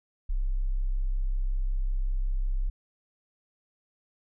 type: tone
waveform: sine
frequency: 32.7 Hz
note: C1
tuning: in tune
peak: -24 dBFS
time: 0.29-2.7 s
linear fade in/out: 10 ms
effects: none